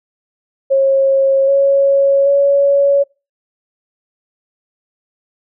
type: tone with pitch steps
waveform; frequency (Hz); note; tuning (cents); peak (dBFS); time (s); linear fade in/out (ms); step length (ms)
sine; 542 / 553 / 561; C#5 / C#5 / C#5; -39 / -4 / +21; -8; 0.7-3.04; 20; 780
effects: noise-tail reverb RT60 0.3 s tail -26 dB re dry